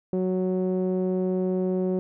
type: tone with low-pass filter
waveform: sawtooth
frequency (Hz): 185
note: F#3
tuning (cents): 0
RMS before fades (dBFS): -25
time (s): 0.13-1.99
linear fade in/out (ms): 0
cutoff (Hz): 450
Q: 2.7
effects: none